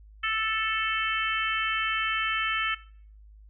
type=harmonic tone; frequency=440 Hz; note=A4; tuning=in tune; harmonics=3 / 4 / 5 / 6 / 7; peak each=-30 / -31 / -32 / -33 / -33 dBFS; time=0.23-2.75 s; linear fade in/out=10 ms; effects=noise-tail reverb RT60 0.5 s tail -19 dB re dry + added 52 Hz sine -48 dBFS peak until 3.49 s